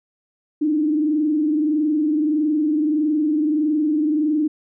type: tone with frequency modulation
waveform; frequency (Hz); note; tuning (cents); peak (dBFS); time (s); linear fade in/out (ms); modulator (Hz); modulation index
sine; 304.1; D#4; -40; -16; 0.61-4.48; 10; 21.6; 0.64
effects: none